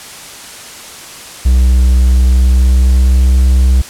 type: tone with pitch glide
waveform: triangle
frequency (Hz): 63 to 64.36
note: B1 to C2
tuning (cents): +35 to -28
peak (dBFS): -3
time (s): 1.45-3.82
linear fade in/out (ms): 10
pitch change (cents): +37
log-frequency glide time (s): 2.17-3.39
effects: white hiss -30 dBFS RMS until 3.89 s + low-pass 10000 Hz 12 dB/octave